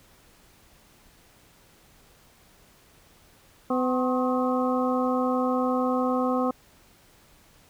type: harmonic tone with a mistuned harmonic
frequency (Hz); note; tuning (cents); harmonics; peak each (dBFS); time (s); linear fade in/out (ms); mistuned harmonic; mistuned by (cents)
253.5; B3; +45; 1 / 2 / 3 / 4 / 5; -25 / -27 / -31 / -31 / -33; 3.7-6.51; 5; 4; +93
effects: pink hiss -57 dBFS RMS until 7.69 s